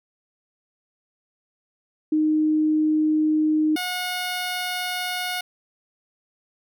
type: tone pair in turn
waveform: sine / 10% pulse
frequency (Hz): 308.8 / 724.8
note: D#4 / F#5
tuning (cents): -13 / -36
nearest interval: octave + minor third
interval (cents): 1477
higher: second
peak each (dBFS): -17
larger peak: neither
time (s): 2.12-3.76 / 3.76-5.41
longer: second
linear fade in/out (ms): 5
effects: none